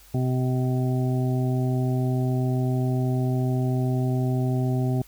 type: harmonic tone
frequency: 127.6 Hz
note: C3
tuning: 43 cents flat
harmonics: 1 / 2 / 3 / 5 / 6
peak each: -22 / -28 / -32 / -36 / -38 dBFS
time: 0.14-5.02 s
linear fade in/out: 5 ms
effects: added 50 Hz sine -53 dBFS peak until 5.07 s + white hiss -53 dBFS RMS until 5.07 s